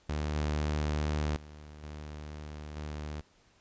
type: tone with level steps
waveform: sawtooth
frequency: 75.2 Hz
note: D2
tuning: 42 cents sharp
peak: -27 / -25 / -43 / -37 / -33 dBFS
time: 0.09-3.21 s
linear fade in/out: 5 ms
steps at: 0.35 / 1.36 / 1.83 / 2.76 s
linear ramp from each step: 2 ms
effects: pink hiss -65 dBFS RMS until 3.6 s + resampled to 16000 Hz